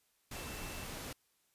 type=tone in noise; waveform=sine; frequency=2667 Hz; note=E7; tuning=20 cents sharp; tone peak=-52 dBFS; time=0.35-0.85 s; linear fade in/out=5 ms; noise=pink; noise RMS=-44 dBFS; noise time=0.31-1.13 s; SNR=-11 dB; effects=white hiss -75 dBFS RMS until 1.54 s + resampled to 32000 Hz